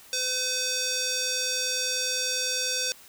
square tone with band-pass filter, 510 Hz, C5, 44 cents flat, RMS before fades -28 dBFS, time 0.13-2.92 s, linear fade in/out 0 ms, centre 5600 Hz, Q 2, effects white hiss -51 dBFS RMS until 3.08 s

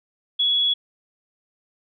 sine tone, 3370 Hz, G#7, 25 cents sharp, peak -17 dBFS, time 0.39-0.74 s, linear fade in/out 10 ms, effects none

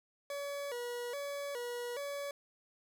40% pulse tone with vibrato, 523.3 Hz, C5, in tune, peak -37 dBFS, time 0.3-2.31 s, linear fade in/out 2 ms, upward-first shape square, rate 1.2 Hz, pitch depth 140 cents each way, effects 13-bit

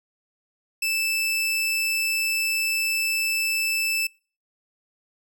sawtooth tone, 2637 Hz, E7, in tune, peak -19 dBFS, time 0.82-4.07 s, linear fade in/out 5 ms, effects noise-tail reverb RT60 0.4 s tail -26 dB re dry

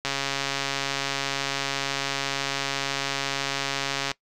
click train, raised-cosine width 0.2 ms, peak -9 dBFS, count 562, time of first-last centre 0.05-4.115 s, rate 138 Hz, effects noise-tail reverb RT60 0.1 s tail -21 dB re dry

